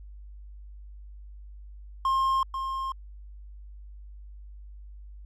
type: tone with echo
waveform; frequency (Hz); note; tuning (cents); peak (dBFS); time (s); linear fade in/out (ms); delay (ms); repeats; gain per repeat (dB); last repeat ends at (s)
triangle; 1065; C6; +30; -20; 2.05-2.43; 2; 490; 1; -7; 2.92
effects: added 50 Hz sine -42 dBFS peak until 5.25 s